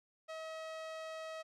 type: tone with low-pass filter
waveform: sawtooth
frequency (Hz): 639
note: D#5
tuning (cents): +46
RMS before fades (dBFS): -45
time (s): 0.28-1.43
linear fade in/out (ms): 20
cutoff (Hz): 6300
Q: 0.52
effects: none